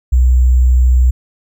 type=tone with sample-and-hold; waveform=sine; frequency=62.6 Hz; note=B1; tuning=24 cents sharp; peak=-6 dBFS; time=0.12-1.11 s; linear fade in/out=10 ms; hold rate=7350 Hz; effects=none